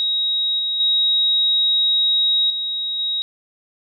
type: tone with level steps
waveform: sine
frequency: 3800 Hz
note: A#7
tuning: 33 cents sharp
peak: -17 / -19 / -14 / -21 / -19 dBFS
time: 0-3.22 s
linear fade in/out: 0 ms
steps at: 0.59 / 0.8 / 2.5 / 2.99 s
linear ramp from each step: 2 ms
effects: none